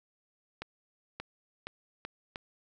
accelerating click train, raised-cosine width 0.3 ms, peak -22 dBFS, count 5, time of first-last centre 0.62-2.359 s, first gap 580 ms, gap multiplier 0.81, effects none

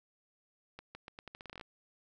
accelerating click train, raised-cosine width 0.3 ms, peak -30 dBFS, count 14, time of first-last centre 0.79-1.612 s, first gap 160 ms, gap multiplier 0.82, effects none

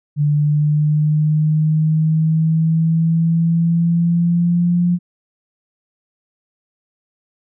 sine exponential sweep, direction up, 146.83 to 176.1 Hz, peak -12 dBFS, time 0.16-4.99 s, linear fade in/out 50 ms, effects none

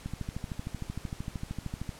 click train, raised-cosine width 5 ms, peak -22 dBFS, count 25, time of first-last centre 0.06-1.892 s, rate 13.1 Hz, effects pink hiss -50 dBFS RMS until 1.99 s + low-pass 11000 Hz 12 dB/octave

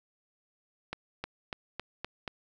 accelerating click train, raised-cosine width 0.3 ms, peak -19 dBFS, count 6, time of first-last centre 0.93-2.278 s, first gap 310 ms, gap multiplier 0.93, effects none

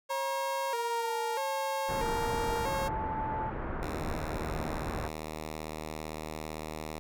sawtooth tone with vibrato, 503 Hz, B4, 32 cents sharp, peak -29 dBFS, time 0.09-2.89 s, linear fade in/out 20 ms, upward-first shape square, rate 0.78 Hz, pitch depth 130 cents each way
sine tone with pitch glide, 950 to 876.2 Hz, A#5 to A5, +33 to -7 cents, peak -33 dBFS, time 0.1-3.5 s, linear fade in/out 5 ms, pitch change -140 cents, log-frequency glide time 0.9-1.17 s
pink low-pass noise, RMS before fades -36 dBFS, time 1.88-5.09 s, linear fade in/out 20 ms, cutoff 1600 Hz, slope 24 dB/octave
5% pulse tone, 77.78 Hz, D#2, in tune, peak -26 dBFS, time 3.83-6.99 s, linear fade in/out 0 ms
effects none

